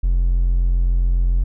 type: tone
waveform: triangle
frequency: 43.65 Hz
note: F1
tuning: in tune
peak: -11 dBFS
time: 0.03-1.44 s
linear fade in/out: 10 ms
effects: tanh soft clip ceiling -7 dBFS